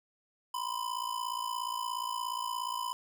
square ring-modulated tone, 1004 Hz, B5, 28 cents sharp, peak -31 dBFS, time 0.54-2.93 s, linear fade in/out 0 ms, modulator 28.5 Hz, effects none

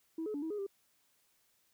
sine tone with pitch steps, 324.1 / 426.7 / 287.9 / 321.1 / 416.5 / 395.2 Hz, E4 / G#4 / D4 / E4 / G#4 / G4, -29 / +47 / -34 / -45 / +5 / +14 cents, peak -34 dBFS, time 0.18-0.666 s, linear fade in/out 5 ms, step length 81 ms, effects tanh soft clip ceiling -32 dBFS + white hiss -73 dBFS RMS until 1.73 s

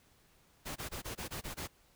pink noise bursts, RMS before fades -41 dBFS, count 8, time 0.65-1.677 s, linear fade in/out 20 ms, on 110 ms, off 21 ms, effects pink hiss -67 dBFS RMS until 1.95 s

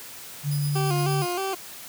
sine tone, 145 Hz, D3, 22 cents flat, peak -22 dBFS, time 0.43-1.26 s, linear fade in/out 50 ms
5% pulse tone with tremolo, 4978 Hz, D#8, in tune, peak -26 dBFS, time 0.51-1.33 s, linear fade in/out 5 ms, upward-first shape triangle, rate 8.6 Hz, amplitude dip 60%
20% pulse tone with vibrato, 370 Hz, F#4, in tune, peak -21 dBFS, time 0.75-1.55 s, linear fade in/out 10 ms, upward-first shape square, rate 3.2 Hz, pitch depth 76 cents each way
effects white hiss -41 dBFS RMS until 1.88 s + high-pass 80 Hz 12 dB/octave

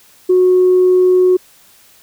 sine tone, 366.3 Hz, F#4, 17 cents flat, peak -6 dBFS, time 0.29-1.37 s, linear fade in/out 10 ms, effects tanh soft clip ceiling -3 dBFS + white hiss -47 dBFS RMS until 2.02 s

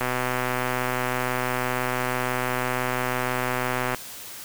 click train, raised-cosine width 0.5 ms, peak -10 dBFS, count 497, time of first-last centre 0.01-3.947 s, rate 126 Hz, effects white hiss -39 dBFS RMS until 4.44 s

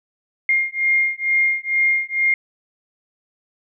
sine beating tone pair, 2122 / 2124.2 Hz, C7 / C7, +24 / +26 cents, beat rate 2.2 Hz, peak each -19 dBFS, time 0.49-2.34 s, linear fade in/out 2 ms, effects none

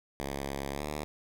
5% pulse tone with pitch glide, 69.3 to 74.7 Hz, C#2 to D2, 0 to +30 cents, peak -23 dBFS, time 0.2-1.04 s, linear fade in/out 0 ms, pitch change +130 cents, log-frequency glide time 0.73-0.84 s, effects none

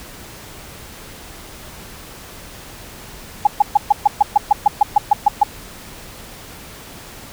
sine tone bursts, 830.6 Hz, G#5, in tune, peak -6 dBFS, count 14, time 3.45-5.434 s, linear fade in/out 5 ms, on 21 ms, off 130 ms, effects pink hiss -37 dBFS RMS until 7.32 s

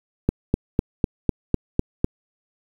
click train, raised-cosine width 3 ms, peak -4 dBFS, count 8, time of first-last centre 0.29-2.044 s, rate 3.99 Hz, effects 7-bit

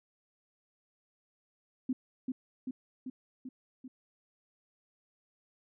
sine tone with echo, 257 Hz, C4, 31 cents flat, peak -28 dBFS, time 1.89-1.93 s, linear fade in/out 5 ms, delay 390 ms, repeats 5, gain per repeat -3 dB, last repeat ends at 3.88 s, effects none

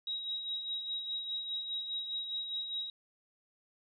sine tone with tremolo, 3821 Hz, A#7, 42 cents sharp, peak -33 dBFS, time 0.07-2.9 s, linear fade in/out 2 ms, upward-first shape sine, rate 4.9 Hz, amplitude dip 50%, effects none

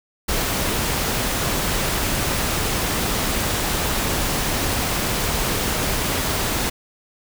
pink noise, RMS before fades -22 dBFS, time 0.28-6.7 s, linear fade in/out 10 ms, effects none

